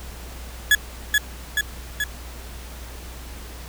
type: tone with echo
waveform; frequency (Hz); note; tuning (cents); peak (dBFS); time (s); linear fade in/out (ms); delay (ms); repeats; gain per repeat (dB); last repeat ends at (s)
35% pulse; 1693; G#6; +33; -10; 0.71-0.75; 2; 430; 3; -3; 2.04
effects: added 60 Hz sine -36 dBFS peak until 3.68 s + pink hiss -41 dBFS RMS until 3.68 s